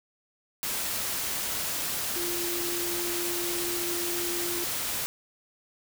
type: tone in noise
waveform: sine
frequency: 347.3 Hz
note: F4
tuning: 10 cents flat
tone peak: -33 dBFS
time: 2.16-4.64 s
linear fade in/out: 0 ms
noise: white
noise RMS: -31 dBFS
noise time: 0.63-5.06 s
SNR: -5 dB
effects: none